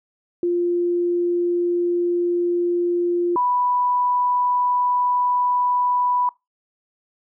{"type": "tone pair in turn", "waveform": "sine", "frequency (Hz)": [349.2, 987.1], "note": ["F4", "B5"], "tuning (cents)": [0, -1], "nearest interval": "octave + tritone", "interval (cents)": 1799, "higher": "second", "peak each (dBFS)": -17, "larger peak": "neither", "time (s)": [[0.43, 3.36], [3.36, 6.29]], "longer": "neither", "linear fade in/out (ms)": 2, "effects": ["noise-tail reverb RT60 0.2 s tail -21 dB re dry"]}